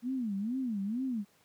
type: tone with vibrato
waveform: sine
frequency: 227.4 Hz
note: A#3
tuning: 43 cents flat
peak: -30 dBFS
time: 0.02-1.25 s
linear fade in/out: 50 ms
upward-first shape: sine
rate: 2.2 Hz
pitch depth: 270 cents each way
effects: pink hiss -66 dBFS RMS until 1.44 s + high-pass 150 Hz 12 dB/octave